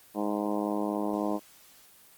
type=harmonic tone; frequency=103.83 Hz; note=G#2; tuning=in tune; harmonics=2 / 3 / 4 / 5 / 6 / 7 / 8 / 9 / 10; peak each=-33 / -31 / -37 / -37 / -36 / -38 / -41 / -40 / -41 dBFS; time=0.14-1.4 s; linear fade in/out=50 ms; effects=white hiss -56 dBFS RMS until 2.17 s + Opus 24 kbps